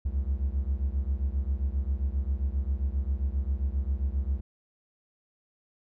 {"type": "beating tone pair", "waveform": "triangle", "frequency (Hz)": [65, 72.5], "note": ["C2", "D2"], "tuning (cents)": [-11, -22], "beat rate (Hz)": 7.5, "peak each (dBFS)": [-26, -28], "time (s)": [0.05, 4.41], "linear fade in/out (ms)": 10, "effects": []}